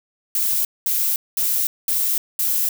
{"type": "noise bursts", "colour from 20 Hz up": "violet", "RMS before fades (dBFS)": -20, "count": 5, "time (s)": [0.35, 2.69], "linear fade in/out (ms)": 2, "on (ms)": 300, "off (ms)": 210, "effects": []}